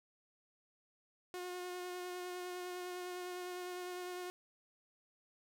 sawtooth tone with vibrato, 360 Hz, F#4, 47 cents flat, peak -38 dBFS, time 1.34-4.3 s, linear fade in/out 0 ms, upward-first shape sine, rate 9.9 Hz, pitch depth 15 cents each way, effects none

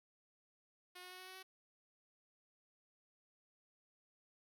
5% pulse tone with pitch steps, 361.3 / 364.4 / 367.6 / 370.8 / 374 / 377.3 Hz, F#4 / F#4 / F#4 / F#4 / F#4 / F#4, -41 / -26 / -11 / +4 / +19 / +34 cents, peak -40 dBFS, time 0.95-1.43 s, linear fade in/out 10 ms, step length 80 ms, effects none

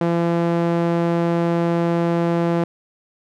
sawtooth tone with band-pass filter, 169.7 Hz, F3, 49 cents flat, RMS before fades -19 dBFS, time 0.01-2.64 s, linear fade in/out 2 ms, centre 440 Hz, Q 0.67, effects none

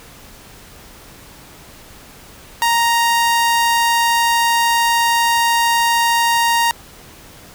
sawtooth tone, 933 Hz, A#5, 1 cent sharp, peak -9 dBFS, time 2.62-6.71 s, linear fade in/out 0 ms, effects pink hiss -41 dBFS RMS until 7.54 s

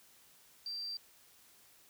sine tone, 4699 Hz, D8, in tune, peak -38 dBFS, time 0.66-0.97 s, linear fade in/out 2 ms, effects white hiss -63 dBFS RMS until 1.89 s

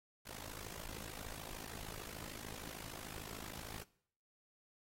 pink noise with amplitude modulation, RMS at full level -45 dBFS, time 0.25-3.84 s, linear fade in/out 20 ms, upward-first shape sine, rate 53.3 Hz, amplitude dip 100%, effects noise-tail reverb RT60 0.6 s tail -20 dB re dry + AAC 48 kbps

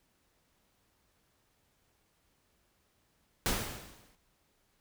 pink noise with exponential decay, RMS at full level -28 dBFS, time 3.46-4.15 s, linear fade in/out 0 ms, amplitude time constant 150 ms, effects pink hiss -73 dBFS RMS until 4.8 s

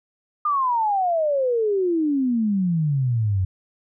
sine exponential sweep, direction down, 1224 to 90.7 Hz, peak -18 dBFS, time 0.45-3.45 s, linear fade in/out 5 ms, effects none

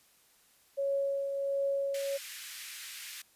sine tone with tremolo, 554.4 Hz, C#5, in tune, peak -27 dBFS, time 0.77-2.18 s, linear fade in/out 20 ms, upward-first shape triangle, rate 1.4 Hz, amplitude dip 45%
pink high-pass noise, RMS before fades -44 dBFS, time 1.94-3.22 s, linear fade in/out 5 ms, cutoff 1800 Hz, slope 24 dB/octave
effects white hiss -65 dBFS RMS until 3.35 s + resampled to 32000 Hz

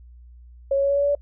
sine tone with pitch steps, 550 / 554.1 / 558.3 / 562.5 / 566.8 / 571 / 575.3 Hz, C#5 / C#5 / C#5 / C#5 / C#5 / D5 / D5, -14 / -1 / +12 / +25 / +38 / -49 / -36 cents, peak -17 dBFS, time 0.71-1.151 s, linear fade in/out 5 ms, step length 63 ms, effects noise-tail reverb RT60 0.1 s tail -26 dB re dry + added 60 Hz sine -43 dBFS peak until 1.21 s

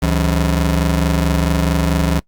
30% pulse ring-modulated tone, 116.54 Hz, A#2, in tune, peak -8 dBFS, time 0.02-2.2 s, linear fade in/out 5 ms, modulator 46 Hz, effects noise-tail reverb RT60 0.1 s tail -23 dB re dry + Opus 48 kbps

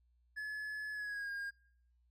triangle tone with pitch glide, 1710 to 1619.6 Hz, A6 to G#6, -50 to -44 cents, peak -37 dBFS, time 0.36-1.51 s, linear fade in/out 20 ms, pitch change -94 cents, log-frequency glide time 0.92-1.31 s, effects noise-tail reverb RT60 0.7 s tail -24 dB re dry + added 60 Hz sine -69 dBFS peak until 2.1 s

